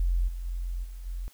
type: tone with level steps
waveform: sine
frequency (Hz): 43.65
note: F1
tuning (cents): 0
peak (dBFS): -22 / -32 / -29 / -37 / -31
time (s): 0-1.28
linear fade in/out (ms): 0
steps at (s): 0.27 / 0.44 / 0.83 / 1.05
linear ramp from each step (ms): 20
effects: white hiss -59 dBFS RMS until 1.33 s